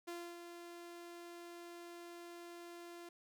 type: tone with ADSR envelope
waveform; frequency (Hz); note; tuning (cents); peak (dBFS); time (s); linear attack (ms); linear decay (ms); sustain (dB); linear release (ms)
sawtooth; 344.9; F4; -22; -39; 0.07-3.09; 14; 280; -7; 4
effects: none